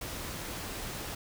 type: noise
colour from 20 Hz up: pink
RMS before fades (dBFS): -39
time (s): 0.01-1.15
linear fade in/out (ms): 5
effects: none